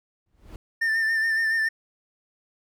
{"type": "noise with exponential growth", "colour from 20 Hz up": "brown", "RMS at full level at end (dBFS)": -36, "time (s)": [0.26, 0.56], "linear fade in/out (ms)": 2, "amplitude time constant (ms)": 65}
{"type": "tone with vibrato", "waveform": "triangle", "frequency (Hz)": 1794, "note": "A6", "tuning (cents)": 33, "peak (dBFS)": -19, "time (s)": [0.81, 1.69], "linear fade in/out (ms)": 10, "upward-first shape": "sine", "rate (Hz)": 7.1, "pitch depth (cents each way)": 34}
{"effects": []}